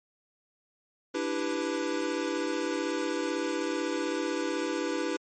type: chord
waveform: square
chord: E minor seventh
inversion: third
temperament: equal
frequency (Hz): 293.7 / 329.6 / 392 / 493.9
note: D4 / E4 / G4 / B4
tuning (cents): 0 / 0 / 0 / 0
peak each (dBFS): -35 / -34 / -36 / -35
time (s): 1.14-5.17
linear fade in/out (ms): 10
effects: low-pass 10000 Hz 12 dB/octave + MP3 32 kbps